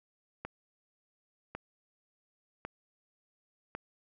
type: click train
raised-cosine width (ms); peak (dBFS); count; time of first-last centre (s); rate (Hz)
0.5; -23; 4; 0.45-3.75; 0.909
effects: none